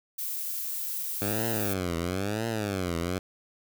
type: noise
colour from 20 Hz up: violet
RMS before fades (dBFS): -33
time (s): 0.18-1.74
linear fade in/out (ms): 10
type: tone with vibrato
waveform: 10% pulse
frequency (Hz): 98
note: G2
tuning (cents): 0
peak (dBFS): -20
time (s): 1.21-3.19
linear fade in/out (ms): 10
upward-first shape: triangle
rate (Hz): 0.99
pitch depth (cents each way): 300
effects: none